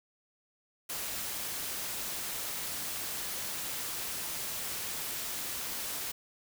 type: noise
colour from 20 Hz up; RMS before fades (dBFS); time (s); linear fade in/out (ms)
white; -37; 0.89-6.12; 10
effects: none